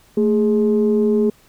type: tone pair together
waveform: sine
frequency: 221.9 / 415.3 Hz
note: A3 / G#4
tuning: +15 / 0 cents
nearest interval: major seventh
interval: 1085 cents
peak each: -15 dBFS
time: 0.17-1.3 s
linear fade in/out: 5 ms
effects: tanh soft clip ceiling -7 dBFS + pink hiss -53 dBFS RMS until 1.48 s